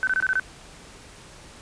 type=tone bursts; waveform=sine; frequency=1525 Hz; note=G6; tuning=48 cents flat; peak=-19 dBFS; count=6; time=0.03-0.397 s; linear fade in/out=0 ms; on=42 ms; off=23 ms; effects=pink hiss -46 dBFS RMS until 1.61 s + resampled to 22050 Hz